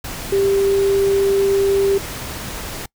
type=tone in noise; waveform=sine; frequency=394 Hz; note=G4; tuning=9 cents sharp; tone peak=-13 dBFS; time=0.32-1.98 s; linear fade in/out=5 ms; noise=pink; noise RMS=-29 dBFS; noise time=0.04-2.86 s; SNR=+13 dB; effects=noise-tail reverb RT60 0.1 s tail -24 dB re dry